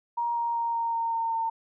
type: tone with pitch steps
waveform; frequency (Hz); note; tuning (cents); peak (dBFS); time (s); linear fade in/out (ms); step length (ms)
sine; 943 / 937 / 931.1 / 925.2 / 919.3 / 913.5 / 907.7; A#5 / A#5 / A#5 / A#5 / A#5 / A#5 / A#5; +20 / +9 / -2 / -13 / -24 / -35 / -46; -25; 0.17-1.5; 10; 190
effects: none